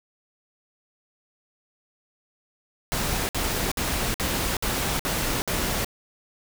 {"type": "noise bursts", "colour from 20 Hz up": "pink", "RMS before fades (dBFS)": -26, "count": 7, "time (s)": [2.92, 5.846], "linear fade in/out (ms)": 0, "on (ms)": 370, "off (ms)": 56, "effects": []}